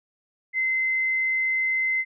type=tone; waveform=sine; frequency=2062 Hz; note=C7; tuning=26 cents flat; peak=-21 dBFS; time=0.53-2.05 s; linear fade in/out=50 ms; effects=none